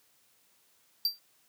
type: tone with exponential decay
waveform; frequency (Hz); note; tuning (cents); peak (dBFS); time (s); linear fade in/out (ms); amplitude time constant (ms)
square; 4699; D8; 0; -22; 1.05-1.19; 2; 29
effects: white hiss -67 dBFS RMS until 1.48 s + high-pass 80 Hz 12 dB/octave